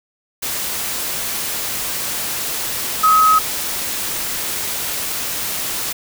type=tone in noise; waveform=sine; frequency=1272 Hz; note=D#6; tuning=38 cents sharp; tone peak=-9 dBFS; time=3.03-3.39 s; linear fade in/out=10 ms; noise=white; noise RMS=-23 dBFS; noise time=0.42-5.93 s; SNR=+11 dB; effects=none

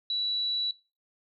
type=tone; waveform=sine; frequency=3934 Hz; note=B7; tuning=7 cents flat; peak=-27 dBFS; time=0.1-0.71 s; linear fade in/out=2 ms; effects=noise-tail reverb RT60 0.3 s tail -21 dB re dry

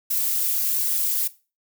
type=noise with flanger; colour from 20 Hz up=violet; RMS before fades=-23 dBFS; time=0.1-1.28 s; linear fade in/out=10 ms; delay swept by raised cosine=1.8 to 4.3 ms; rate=1.4 Hz; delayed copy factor=+1; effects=noise-tail reverb RT60 0.3 s tail -17 dB re dry

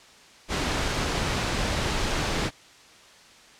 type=noise; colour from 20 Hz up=pink; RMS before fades=-26 dBFS; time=0.48-2.51 s; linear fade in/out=50 ms; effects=white hiss -51 dBFS RMS until 3.59 s + low-pass 6000 Hz 12 dB/octave

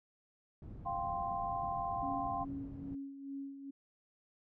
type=low-pass noise; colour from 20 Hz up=white; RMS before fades=-48 dBFS; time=0.62-2.95 s; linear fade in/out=2 ms; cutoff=150 Hz; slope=12 dB/octave
type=chord; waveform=sine; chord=F suspended second; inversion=none; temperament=equal; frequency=698.5 / 784 / 1046.5 Hz; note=F5 / G5 / C6; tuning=0 / 0 / 0 cents; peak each=-39 dBFS; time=0.85-2.45 s; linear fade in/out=20 ms
type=tone with tremolo; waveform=sine; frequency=276 Hz; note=C#4; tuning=7 cents flat; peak=-39 dBFS; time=2.02-3.71 s; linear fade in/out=10 ms; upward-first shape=sine; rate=2.4 Hz; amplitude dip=60%
effects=none

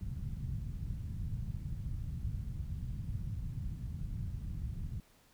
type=low-pass noise; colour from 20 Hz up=white; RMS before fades=-39 dBFS; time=0.01-5 s; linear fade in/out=2 ms; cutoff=140 Hz; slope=24 dB/octave; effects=pink hiss -66 dBFS RMS until 5.33 s

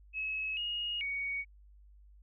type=tone with pitch steps; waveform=sine; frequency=2576 / 2868 / 2239 Hz; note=E7 / F7 / C#7; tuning=-41 / +45 / +17 cents; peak=-33 dBFS; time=0.13-1.45 s; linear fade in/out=50 ms; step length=440 ms; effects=added 50 Hz sine -55 dBFS peak until 2.22 s

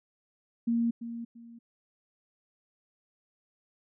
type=tone with echo; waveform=sine; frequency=233.1 Hz; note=A#3; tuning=in tune; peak=-24 dBFS; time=0.67-0.91 s; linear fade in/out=10 ms; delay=340 ms; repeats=2; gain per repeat=-11 dB; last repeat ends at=1.59 s; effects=none

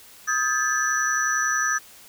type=tone cluster; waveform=sine; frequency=1256 / 1601 / 1732 / 5920 Hz; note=D#6 / G6 / A6 / F#8; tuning=+16 / +36 / -28 / 0 cents; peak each=-26 dBFS; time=0.27-1.79 s; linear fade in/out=20 ms; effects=white hiss -48 dBFS RMS until 2.08 s

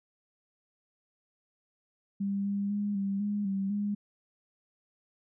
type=tone with pitch steps; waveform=sine; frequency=198.6 / 200.5 / 205 / 197.1 / 205.8 / 194.9 / 205 Hz; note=G3 / G3 / G#3 / G3 / G#3 / G3 / G#3; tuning=+23 / +39 / -22 / +10 / -16 / -10 / -22 cents; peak=-28 dBFS; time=2.2-3.95 s; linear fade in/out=10 ms; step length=250 ms; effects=none

